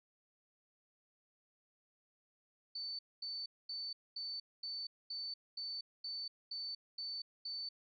sine tone bursts, 4523 Hz, C#8, 34 cents sharp, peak -40 dBFS, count 11, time 2.75-7.69 s, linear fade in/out 5 ms, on 240 ms, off 230 ms, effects none

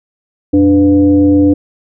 sine tone with frequency modulation, 293.7 Hz, D4, in tune, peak -5 dBFS, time 0.53-1.54 s, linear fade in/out 10 ms, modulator 205 Hz, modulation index 0.6, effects none

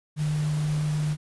sine tone in noise, 151.3 Hz, D#3, 48 cents flat, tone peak -23 dBFS, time 0.16-1.17 s, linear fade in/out 50 ms, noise pink, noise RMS -40 dBFS, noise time 0.16-1.17 s, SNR +14 dB, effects resampled to 24000 Hz

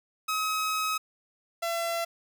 sawtooth tone pair in turn, 1274 / 674.9 Hz, D#6 / E5, +41 / +41 cents, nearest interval major seventh, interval 1100 cents, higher first, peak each -23 / -24 dBFS, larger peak first, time 0.28-0.98 / 1.62-2.05 s, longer first, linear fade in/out 10 ms, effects none

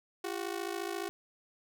sawtooth ring-modulated tone, 370 Hz, F#4, in tune, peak -28 dBFS, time 0.24-1.09 s, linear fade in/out 0 ms, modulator 27.2 Hz, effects none

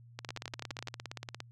two click trains, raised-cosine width 0.2 ms, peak -21 / -22 dBFS, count 8 / 22, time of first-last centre 0.29-0.873 / 0.19-1.404 s, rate 12 / 17.3 Hz, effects added 118 Hz sine -53 dBFS peak until 1.51 s

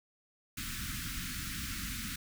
pink band-stop noise, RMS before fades -39 dBFS, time 0.57-2.16 s, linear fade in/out 5 ms, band 280 to 1300 Hz, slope 48 dB/octave, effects none

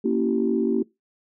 sine chord, A# diminished seventh, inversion none, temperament equal with one note detuned, 233.1 / 277.2 / 329.6 / 384.8 Hz, A#3 / C#4 / E4 / G4, 0 / 0 / 0 / -32 cents, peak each -23 / -26 / -26 / -24 dBFS, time 0.04-0.83 s, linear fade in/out 10 ms, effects noise-tail reverb RT60 0.2 s tail -21 dB re dry + tanh soft clip ceiling -9 dBFS

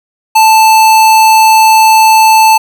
square tone, 880 Hz, A5, in tune, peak -3 dBFS, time 0.35-2.58 s, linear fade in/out 10 ms, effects none

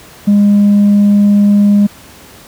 triangle tone with tanh clipping, 204.2 Hz, G#3, 29 cents flat, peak -5 dBFS, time 0.27-1.87 s, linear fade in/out 10 ms, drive 6 dB, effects pink hiss -37 dBFS RMS until 2.47 s + high-pass 60 Hz 12 dB/octave

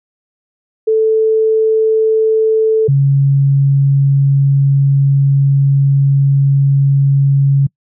sine tone pair in turn, 440 / 138.59 Hz, A4 / C#3, 0 / 0 cents, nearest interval octave + minor sixth, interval 2000 cents, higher first, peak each -8 / -7 dBFS, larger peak second, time 0.87-2.88 / 2.88-7.67 s, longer second, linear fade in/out 10 ms, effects noise-tail reverb RT60 0.1 s tail -25 dB re dry

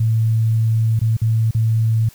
sine tone with dropouts, 112 Hz, A2, 31 cents sharp, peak -13 dBFS, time 0-2.09 s, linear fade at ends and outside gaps 5 ms, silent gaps 0.993-1.014 / 1.168-1.216 / 1.51-1.547 s, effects white hiss -47 dBFS RMS until 2.14 s

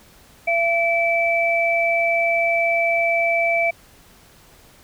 sine tone pair together, 676 / 2313 Hz, E5 / D7, +43 / -27 cents, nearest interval octave + major sixth, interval 2130 cents, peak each -19 dBFS, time 0.47-3.71 s, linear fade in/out 10 ms, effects pink hiss -50 dBFS RMS until 4.83 s

